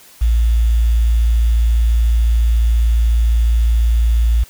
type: tone with quantisation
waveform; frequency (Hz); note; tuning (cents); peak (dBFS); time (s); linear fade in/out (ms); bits
sine; 57.1; A#1; -35; -10; 0.21-4.44; 10; 6
effects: white hiss -44 dBFS RMS until 4.49 s